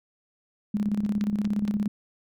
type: tone with tremolo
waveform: sine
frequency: 207.4 Hz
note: G#3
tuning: 2 cents flat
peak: -21 dBFS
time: 0.74-1.88 s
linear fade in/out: 5 ms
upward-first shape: square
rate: 17 Hz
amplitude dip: 60%
type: clicks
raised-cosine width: 0.2 ms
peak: -30 / -20 / -21 / -22 dBFS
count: 4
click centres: 1.05 / 1.211 / 1.452 / 1.678 s
effects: none